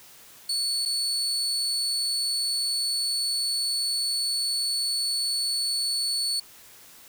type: tone with dropouts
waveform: 35% pulse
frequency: 4435 Hz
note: C#8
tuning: in tune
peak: -23 dBFS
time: 0.49-6.4 s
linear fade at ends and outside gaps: 5 ms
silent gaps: 0.853-0.857 s
effects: white hiss -50 dBFS RMS until 7.08 s